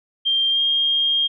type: tone with pitch glide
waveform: sine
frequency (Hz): 3180 to 3223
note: G7 to G7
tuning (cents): +24 to +47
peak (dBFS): -16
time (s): 0.25-1.28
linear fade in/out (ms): 20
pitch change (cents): +23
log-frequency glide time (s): 0.5-0.6
effects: none